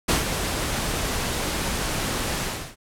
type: noise with ADSR envelope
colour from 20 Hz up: pink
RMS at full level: -19 dBFS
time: 0.08-2.76 s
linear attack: 13 ms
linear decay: 140 ms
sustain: -7 dB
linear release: 350 ms
effects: low-pass 12000 Hz 12 dB/octave